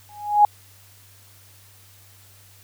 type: tone with exponential growth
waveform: sine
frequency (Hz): 830.6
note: G#5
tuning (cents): 0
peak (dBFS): -7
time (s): 0.09-0.45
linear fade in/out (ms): 2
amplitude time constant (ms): 78
effects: added 98 Hz sine -52 dBFS peak until 2.63 s + white hiss -52 dBFS RMS until 2.63 s